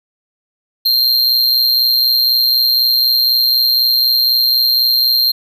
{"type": "tone with amplitude modulation", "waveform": "square", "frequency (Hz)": 4186, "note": "C8", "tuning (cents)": 0, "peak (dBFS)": -8, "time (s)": [0.85, 5.32], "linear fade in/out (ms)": 10, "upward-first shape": "sine", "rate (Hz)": 124, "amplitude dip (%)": 60, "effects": []}